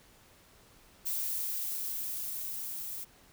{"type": "noise with level ramp", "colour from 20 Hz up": "violet", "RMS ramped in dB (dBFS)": [-33, -40], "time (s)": [1.05, 3.05], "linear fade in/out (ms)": 20, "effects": ["pink hiss -60 dBFS RMS until 3.32 s"]}